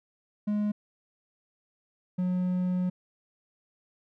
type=tone pair in turn; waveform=triangle; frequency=208.6 / 181.59 Hz; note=G#3 / F#3; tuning=+8 / -32 cents; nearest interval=major second; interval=240 cents; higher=first; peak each=-23 dBFS; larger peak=neither; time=0.47-0.72 / 2.18-2.9 s; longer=second; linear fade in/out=10 ms; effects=none